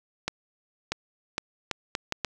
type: accelerating click train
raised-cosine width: 0.2 ms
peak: -10 dBFS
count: 7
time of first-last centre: 0.28-2.247 s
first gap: 640 ms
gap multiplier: 0.72
effects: none

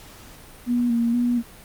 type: tone with vibrato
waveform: sine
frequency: 237.9 Hz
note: A#3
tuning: 35 cents sharp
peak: -18 dBFS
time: 0.66-1.43 s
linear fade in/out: 50 ms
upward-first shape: square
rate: 2.1 Hz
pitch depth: 31 cents each way
effects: pink hiss -45 dBFS RMS until 1.64 s + Opus 48 kbps

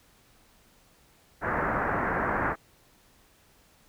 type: low-pass noise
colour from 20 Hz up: white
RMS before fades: -28 dBFS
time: 1.41-2.56 s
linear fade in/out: 50 ms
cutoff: 1800 Hz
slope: 48 dB/octave
effects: pink hiss -61 dBFS RMS until 3.88 s

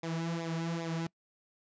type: tone with flanger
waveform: sawtooth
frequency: 165.8 Hz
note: E3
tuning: 10 cents sharp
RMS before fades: -35 dBFS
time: 0.03-1.07 s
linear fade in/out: 5 ms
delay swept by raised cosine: 0.67 to 4.37 ms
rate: 2.5 Hz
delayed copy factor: -0.75
effects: noise-tail reverb RT60 0.1 s tail -24 dB re dry + resampled to 16000 Hz

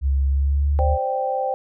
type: tone with pitch glide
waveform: sine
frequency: 68.4 to 72.89 Hz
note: C#2 to D2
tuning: -23 to -12 cents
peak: -16 dBFS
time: 0.01-0.98 s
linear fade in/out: 50 ms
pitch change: +111 cents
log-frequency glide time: 0.29-0.83 s
type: chord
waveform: sine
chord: C suspended second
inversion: none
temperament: equal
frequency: 523.3 / 587.3 / 784 Hz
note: C5 / D5 / G5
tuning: 0 / 0 / 0 cents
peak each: -24 / -29 / -23 dBFS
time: 0.79-1.54 s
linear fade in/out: 0 ms
effects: none

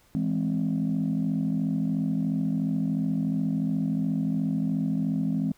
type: chord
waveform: sine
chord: E augmented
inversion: none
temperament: equal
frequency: 164.81 / 207.7 / 261.6 Hz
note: E3 / G#3 / B#3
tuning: 0 / 0 / 0 cents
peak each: -27 dBFS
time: 0.15-5.52 s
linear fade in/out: 0 ms
effects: tanh soft clip ceiling -18 dBFS + pink hiss -61 dBFS RMS until 5.57 s

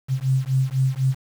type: beating tone pair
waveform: sine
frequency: 130.2 / 134.2 Hz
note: C3 / C3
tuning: -8 / +44 cents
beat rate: 4 Hz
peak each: -21 dBFS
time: 0.08-1.15 s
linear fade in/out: 50 ms
effects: 7-bit

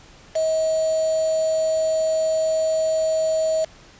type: tone with quantisation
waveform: sine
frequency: 637 Hz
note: D#5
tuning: 41 cents sharp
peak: -18 dBFS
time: 0.35-3.65 s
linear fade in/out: 10 ms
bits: 5
effects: pink hiss -48 dBFS RMS until 3.99 s + resampled to 16000 Hz

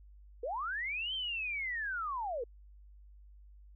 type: linear two-way sweep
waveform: sine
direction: up then down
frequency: 440 to 3160 to 440 Hz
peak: -34 dBFS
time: 0.43-2.44 s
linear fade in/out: 5 ms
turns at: 1.14 s
effects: added 50 Hz sine -53 dBFS peak until 3.75 s

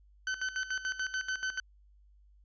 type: tone with tremolo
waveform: 40% pulse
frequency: 1524 Hz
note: G6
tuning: 49 cents flat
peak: -30 dBFS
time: 0.27-1.6 s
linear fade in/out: 2 ms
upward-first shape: square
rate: 6.9 Hz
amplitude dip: 75%
effects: added 50 Hz sine -58 dBFS peak until 2.44 s + resampled to 16000 Hz

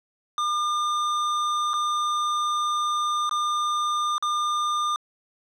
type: tone with dropouts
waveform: square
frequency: 1205 Hz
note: D6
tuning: 44 cents sharp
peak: -23 dBFS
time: 0.38-4.96 s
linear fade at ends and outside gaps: 1 ms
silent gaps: 1.734-1.739 / 3.294-3.311 / 4.181-4.225 s
effects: low-pass 6000 Hz 12 dB/octave

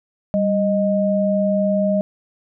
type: tone pair together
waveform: sine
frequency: 196 / 620.3 Hz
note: G3 / D#5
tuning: 0 / -5 cents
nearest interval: octave + minor sixth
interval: 1995 cents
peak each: -18 dBFS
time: 0.34-2.01 s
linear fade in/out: 0 ms
effects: none

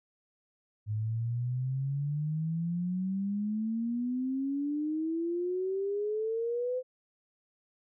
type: exponential sweep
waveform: sine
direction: up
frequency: 104.8 to 514 Hz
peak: -29 dBFS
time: 0.86-6.83 s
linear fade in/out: 50 ms
effects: none

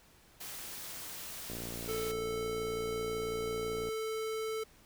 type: noise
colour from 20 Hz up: white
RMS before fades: -44 dBFS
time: 0.4-2.12 s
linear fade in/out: 10 ms
type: click train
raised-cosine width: 2 ms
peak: -30 dBFS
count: 140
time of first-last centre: 1.5-3.888 s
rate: 58.2 Hz
type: tone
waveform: square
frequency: 440 Hz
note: A4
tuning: in tune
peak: -35 dBFS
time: 1.88-4.64 s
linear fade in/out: 10 ms
effects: pink hiss -62 dBFS RMS until 4.85 s

